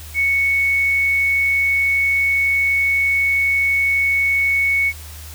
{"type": "tone", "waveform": "sine", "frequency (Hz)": 2217, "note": "C#7", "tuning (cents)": 0, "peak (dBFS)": -14, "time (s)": [0.14, 4.93], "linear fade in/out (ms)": 50, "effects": ["added 77 Hz sine -34 dBFS peak until 5.34 s", "white hiss -39 dBFS RMS until 5.34 s"]}